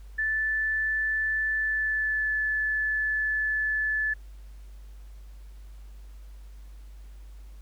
sine tone with pitch glide, 1752 to 1733.9 Hz, A6 to A6, -8 to -26 cents, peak -24 dBFS, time 0.18-4.14 s, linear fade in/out 10 ms, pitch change -18 cents, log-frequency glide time 1.56-2.32 s, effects added 50 Hz sine -42 dBFS peak until 7.61 s + pink hiss -62 dBFS RMS until 7.61 s

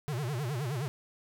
square tone with vibrato, 133.5 Hz, C3, 35 cents sharp, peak -32 dBFS, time 0.08-0.88 s, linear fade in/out 0 ms, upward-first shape sine, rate 9.6 Hz, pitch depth 250 cents each way, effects 10-bit

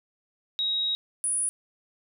sine tone pair in turn, 3802 / 9782 Hz, A#7 / D#9, +33 / -31 cents, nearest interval octave + major third, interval 1636 cents, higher second, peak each -24 dBFS, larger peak neither, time 0.59-0.95 / 1.24-1.49 s, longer first, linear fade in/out 0 ms, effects none

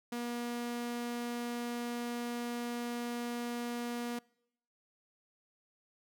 sawtooth tone, 239.3 Hz, A#3, 46 cents sharp, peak -32 dBFS, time 0.12-4.19 s, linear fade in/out 5 ms, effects noise-tail reverb RT60 0.8 s tail -26 dB re dry

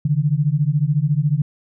sine beating tone pair, 140.9 / 154.9 Hz, C#3 / D#3, +29 / -7 cents, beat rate 14 Hz, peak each -18 dBFS, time 0.05-1.42 s, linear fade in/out 5 ms, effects none

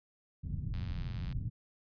white low-pass noise, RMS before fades -37 dBFS, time 0.43-1.5 s, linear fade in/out 20 ms, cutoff 150 Hz, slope 24 dB/octave
click train, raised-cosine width 0.2 ms, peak -34 dBFS, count 53, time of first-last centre 0.74-1.326 s, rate 88.8 Hz
effects resampled to 11025 Hz

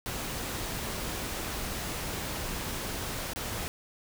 pink noise with dropouts, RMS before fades -35 dBFS, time 0.06-3.68 s, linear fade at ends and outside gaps 0 ms, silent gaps 3.334-3.36 s, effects none

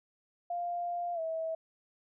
sine tone with pitch glide, 698.5 to 648 Hz, F5 to E5, 0 to -30 cents, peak -32 dBFS, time 0.5-1.55 s, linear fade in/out 5 ms, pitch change -130 cents, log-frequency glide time 1.14-1.2 s, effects none

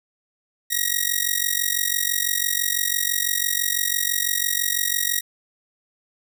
5% pulse tone with amplitude modulation, 1900 Hz, A#6, 33 cents sharp, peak -6 dBFS, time 0.7-5.21 s, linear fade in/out 20 ms, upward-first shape sine, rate 46 Hz, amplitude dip 90%, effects none

